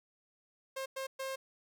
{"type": "tone bursts at uneven times", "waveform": "sawtooth", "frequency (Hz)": 533, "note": "C5", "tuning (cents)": 32, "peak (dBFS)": -33, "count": 3, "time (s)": [[0.76, 0.86], [0.96, 1.07], [1.19, 1.36]], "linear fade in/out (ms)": 10, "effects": []}